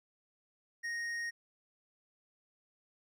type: tone with hard clipping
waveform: triangle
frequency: 1865 Hz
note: A#6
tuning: in tune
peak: -37 dBFS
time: 0.83-1.31 s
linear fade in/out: 20 ms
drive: 11 dB
effects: none